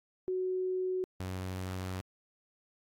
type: tone pair in turn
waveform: sine / sawtooth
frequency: 370.5 / 92.95 Hz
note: F#4 / F#2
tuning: +2 / +8 cents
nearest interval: 2 octaves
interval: 2394 cents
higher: first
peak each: -30 / -32 dBFS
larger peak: first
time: 0.28-1.04 / 1.2-2.01 s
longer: second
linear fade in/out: 0 ms
effects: AAC 48 kbps